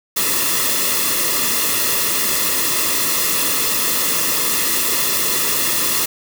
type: noise with comb filter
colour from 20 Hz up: white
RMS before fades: -18 dBFS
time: 0.16-6.06 s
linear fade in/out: 10 ms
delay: 1.3 ms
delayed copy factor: -0.7
effects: none